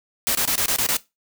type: noise bursts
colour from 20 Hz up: white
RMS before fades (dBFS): -21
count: 7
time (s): 0.27-0.968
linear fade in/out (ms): 0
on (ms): 80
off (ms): 23
effects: noise-tail reverb RT60 0.2 s tail -18 dB re dry